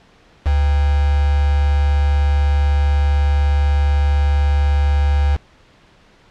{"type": "tone with quantisation", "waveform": "sine", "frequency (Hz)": 72, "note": "D2", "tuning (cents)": -34, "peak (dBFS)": -12, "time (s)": [0.45, 5.37], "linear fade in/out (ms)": 20, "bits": 4, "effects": ["pink hiss -50 dBFS RMS until 6.3 s", "low-pass 4000 Hz 12 dB/octave"]}